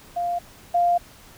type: tone pair in turn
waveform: sine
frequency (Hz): 698.5 / 698.5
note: F5 / F5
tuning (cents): 0 / 0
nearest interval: unison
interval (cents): 0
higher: neither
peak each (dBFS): -22 / -16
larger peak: second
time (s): 0.16-0.39 / 0.74-0.98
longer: second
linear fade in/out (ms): 10
effects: pink hiss -48 dBFS RMS until 1.37 s